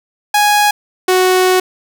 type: tone pair in turn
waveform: sawtooth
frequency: 830 / 369.7 Hz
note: G#5 / F#4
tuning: -1 / -1 cents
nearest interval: octave + major second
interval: 1400 cents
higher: first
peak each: -5 dBFS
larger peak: neither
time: 0.34-0.71 / 1.08-1.6 s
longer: second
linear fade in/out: 5 ms
effects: none